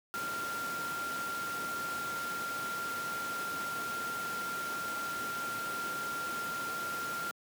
sine tone in noise, 1385 Hz, F6, 15 cents flat, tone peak -35 dBFS, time 0.14-7.31 s, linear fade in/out 0 ms, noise pink, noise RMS -41 dBFS, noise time 0.14-7.31 s, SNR +3 dB, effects high-pass 200 Hz 12 dB/octave

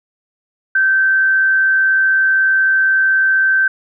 sine tone with frequency modulation, 1551 Hz, G6, 19 cents flat, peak -10 dBFS, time 0.75-3.68 s, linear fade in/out 5 ms, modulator 90.4 Hz, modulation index 0.26, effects none

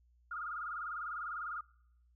sine tone with vibrato, 1318.5 Hz, E6, in tune, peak -38 dBFS, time 0.31-1.61 s, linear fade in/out 5 ms, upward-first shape sine, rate 20 Hz, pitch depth 150 cents each way, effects noise-tail reverb RT60 0.8 s tail -24 dB re dry + added 60 Hz sine -65 dBFS peak until 2.15 s

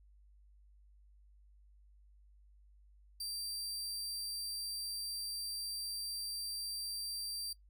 sawtooth tone, 4699 Hz, D8, in tune, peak -36 dBFS, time 3.2-7.53 s, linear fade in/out 5 ms, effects noise-tail reverb RT60 0.1 s tail -18 dB re dry + added 50 Hz sine -60 dBFS peak until 7.69 s

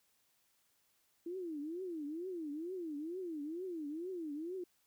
sine tone with vibrato, 329.6 Hz, E4, in tune, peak -39 dBFS, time 1.26-4.64 s, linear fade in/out 5 ms, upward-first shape triangle, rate 2.2 Hz, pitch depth 270 cents each way, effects white hiss -75 dBFS RMS until 4.86 s

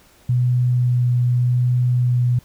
sine tone with vibrato, 123.47 Hz, B2, in tune, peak -14 dBFS, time 0.29-2.39 s, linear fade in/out 5 ms, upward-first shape sine, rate 0.84 Hz, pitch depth 9 cents each way, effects pink hiss -52 dBFS RMS until 2.44 s

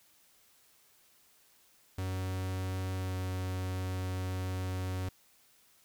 45% pulse tone with pitch glide, 93.6 to 92.85 Hz, F#2 to F#2, +20 to +7 cents, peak -33 dBFS, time 1.98-5.09 s, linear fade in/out 5 ms, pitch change -13 cents, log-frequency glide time 2.99-3.11 s, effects white hiss -65 dBFS RMS until 5.84 s

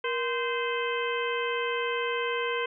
harmonic tone with a mistuned harmonic, 517 Hz, C5, 21 cents flat, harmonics 1 / 2 / 3 / 4 / 5 / 6, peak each -30 / -33 / -35 / -36 / -37 / -38 dBFS, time 0.04-2.66 s, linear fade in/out 5 ms, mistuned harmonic 1, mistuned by -150 cents, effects none

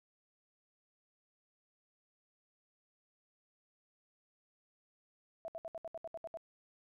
sine tone bursts, 659.3 Hz, E5, in tune, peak -40 dBFS, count 10, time 5.45-6.372 s, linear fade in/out 0 ms, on 31 ms, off 68 ms, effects none

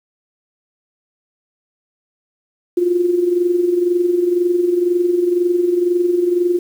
sine tone with amplitude modulation, 352.7 Hz, F4, 17 cents sharp, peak -10 dBFS, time 2.77-6.59 s, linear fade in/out 5 ms, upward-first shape sine, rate 22 Hz, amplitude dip 60%, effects 7-bit

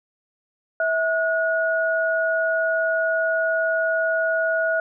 sine tone pair together, 650 / 1451.2 Hz, E5 / F#6, -24 / -34 cents, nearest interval octave + major second, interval 1390 cents, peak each -21 / -22 dBFS, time 0.8-4.8 s, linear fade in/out 2 ms, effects none

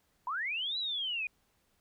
sine linear two-way sweep, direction up then down, 932.3 to 4000 to 2414 Hz, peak -32 dBFS, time 0.27-1.27 s, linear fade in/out 2 ms, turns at 0.78 s, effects pink hiss -73 dBFS RMS until 1.8 s

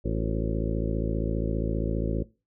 harmonic tone with a mistuned harmonic, 55 Hz, A1, in tune, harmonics 1 / 2 / 3 / 4 / 5 / 6 / 7 / 8 / 9 / 10, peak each -29 / -32 / -34 / -35 / -36 / -37 / -37 / -38 / -39 / -39 dBFS, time 0.04-2.24 s, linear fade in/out 20 ms, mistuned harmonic 7, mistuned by -84 cents, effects noise-tail reverb RT60 0.3 s tail -21 dB re dry

